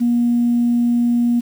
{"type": "tone", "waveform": "sine", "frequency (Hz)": 238.7, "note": "A#3", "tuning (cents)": 41, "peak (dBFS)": -12, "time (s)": [0, 1.41], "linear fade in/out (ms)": 20, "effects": ["tanh soft clip ceiling -8 dBFS", "7-bit"]}